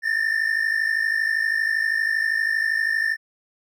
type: tone pair together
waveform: triangle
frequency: 1760 / 1812.6 Hz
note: A6 / A#6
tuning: 0 / -49 cents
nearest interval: minor second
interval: 51 cents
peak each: -22 / -20 dBFS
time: 0.02-3.17 s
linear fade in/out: 50 ms
effects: none